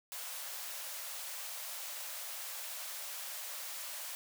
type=high-pass noise; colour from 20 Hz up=white; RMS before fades=-43 dBFS; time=0.12-4.15 s; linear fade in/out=0 ms; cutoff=510 Hz; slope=96 dB/octave; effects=none